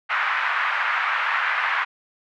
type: band-pass noise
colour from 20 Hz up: white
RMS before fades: -23 dBFS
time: 0.09-1.85 s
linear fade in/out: 20 ms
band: 980 to 2000 Hz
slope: 24 dB/octave
effects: none